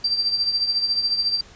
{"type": "tone with tremolo", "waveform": "sine", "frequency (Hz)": 4699, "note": "D8", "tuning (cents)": 0, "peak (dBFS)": -16, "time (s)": [0.04, 1.41], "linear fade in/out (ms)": 5, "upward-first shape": "triangle", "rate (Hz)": 14, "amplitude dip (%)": 70, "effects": ["pink hiss -47 dBFS RMS until 1.55 s", "resampled to 16000 Hz"]}